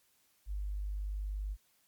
sine tone, 50.2 Hz, G1, 42 cents sharp, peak -34 dBFS, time 0.46-1.57 s, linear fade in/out 50 ms, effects white hiss -71 dBFS RMS until 1.87 s + MP3 96 kbps

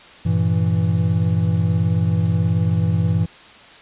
triangle chord, E diminished, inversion first, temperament equal, 98 / 116.54 / 164.81 Hz, G2 / Bb2 / E3, 0 / 0 / 0 cents, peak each -17 / -20 / -17 dBFS, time 0.25-3.26 s, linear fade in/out 10 ms, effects white hiss -43 dBFS RMS until 3.81 s + resampled to 8000 Hz

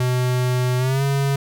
square tone with pitch glide, 125.6 to 138.56 Hz, B2 to C#3, +30 to 0 cents, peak -18 dBFS, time 0-1.36 s, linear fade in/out 5 ms, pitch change +170 cents, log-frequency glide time 0.78-1.03 s, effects none

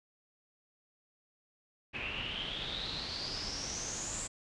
pink noise with low-pass filter sweep, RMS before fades -39 dBFS, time 1.93-4.28 s, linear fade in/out 20 ms, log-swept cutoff 2500 to 7700 Hz, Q 9.8, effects resampled to 24000 Hz

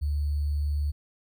sine tone with sample-and-hold, 73.2 Hz, D2, 5 cents flat, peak -24 dBFS, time 0.01-0.92 s, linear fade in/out 20 ms, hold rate 4410 Hz, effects none

